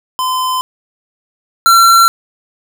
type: tone pair in turn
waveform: square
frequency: 1024 / 1358.6 Hz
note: C6 / F6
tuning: -38 / -48 cents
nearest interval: perfect fourth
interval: 490 cents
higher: second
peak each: -14 / -5 dBFS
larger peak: second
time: 0.19-0.61 / 1.66-2.08 s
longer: neither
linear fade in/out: 0 ms
effects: none